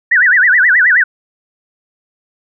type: tone with vibrato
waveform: sine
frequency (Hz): 1708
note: G#6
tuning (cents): +48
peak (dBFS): -6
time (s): 0.11-1.04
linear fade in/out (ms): 10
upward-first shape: sine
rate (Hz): 9.4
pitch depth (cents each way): 270
effects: none